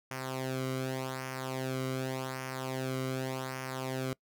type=tone with flanger; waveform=sawtooth; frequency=130.81 Hz; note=C3; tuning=in tune; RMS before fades=-36 dBFS; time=0.11-4.13 s; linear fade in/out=2 ms; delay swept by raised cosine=0.25 to 1.17 ms; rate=0.86 Hz; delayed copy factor=-0.7; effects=noise-tail reverb RT60 0.1 s tail -24 dB re dry